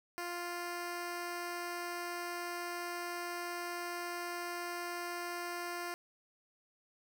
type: tone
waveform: 10% pulse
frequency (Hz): 349.2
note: F4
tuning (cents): 0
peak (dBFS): -30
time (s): 0.18-5.94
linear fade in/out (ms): 0
effects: none